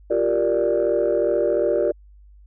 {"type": "chord", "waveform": "sine", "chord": "G minor seventh", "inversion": "third", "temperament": "equal", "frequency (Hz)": [349.2, 392, 466.2, 587.3], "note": ["F4", "G4", "Bb4", "D5"], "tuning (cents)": [0, 0, 0, 0], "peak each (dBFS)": [-23, -23, -22, -20], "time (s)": [0.1, 1.92], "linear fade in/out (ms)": 10, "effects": ["tanh soft clip ceiling -11 dBFS", "added 50 Hz sine -45 dBFS peak until 2.46 s"]}